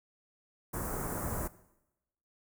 pink band-stop noise, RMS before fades -36 dBFS, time 0.73-1.48 s, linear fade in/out 10 ms, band 1500 to 7900 Hz, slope 24 dB/octave, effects noise-tail reverb RT60 0.9 s tail -18 dB re dry

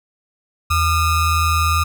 square ring-modulated tone, 645 Hz, E5, 38 cents flat, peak -12 dBFS, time 0.7-1.84 s, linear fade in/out 10 ms, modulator 564 Hz, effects none

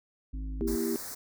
harmonic tone, 52.6 Hz, G#1, 23 cents sharp, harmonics 1 / 3 / 5 / 6, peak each -33 / -49 / -44 / -56 dBFS, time 0.33-0.76 s, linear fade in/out 10 ms
sine chord, E diminished, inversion second, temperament just, 237.3 / 329.6 / 395.6 Hz, Bb3 / E4 / G4, +31 / 0 / +16 cents, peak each -32 dBFS, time 0.61-0.96 s, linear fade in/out 0 ms
white band-stop noise, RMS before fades -40 dBFS, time 0.67-1.15 s, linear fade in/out 10 ms, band 2000 to 4300 Hz, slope 48 dB/octave
effects none

